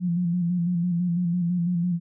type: tone with vibrato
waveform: sine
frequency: 174.7 Hz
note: F3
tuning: 1 cent sharp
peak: -21 dBFS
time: 0-2 s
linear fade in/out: 50 ms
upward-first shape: square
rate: 6 Hz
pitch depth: 43 cents each way
effects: none